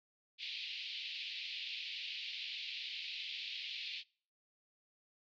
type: band-pass noise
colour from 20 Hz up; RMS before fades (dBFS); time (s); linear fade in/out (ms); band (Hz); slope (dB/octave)
pink; -44; 0.38-4.04; 50; 2400 to 4400; 48
effects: noise-tail reverb RT60 0.5 s tail -26 dB re dry